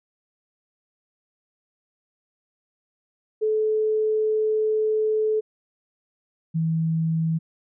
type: tone pair in turn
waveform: sine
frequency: 432.7 / 162.08 Hz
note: A4 / E3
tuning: -29 / -29 cents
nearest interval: octave + perfect fourth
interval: 1700 cents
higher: first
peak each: -19 / -20 dBFS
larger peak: first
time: 3.41-5.41 / 6.54-7.39 s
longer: first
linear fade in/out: 20 ms
effects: none